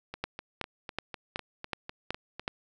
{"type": "two click trains", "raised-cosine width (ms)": 0.3, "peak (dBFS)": [-22, -15], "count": [10, 7], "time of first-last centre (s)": [[0.14, 2.396], [0.24, 2.479]], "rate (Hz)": [3.99, 2.68], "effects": []}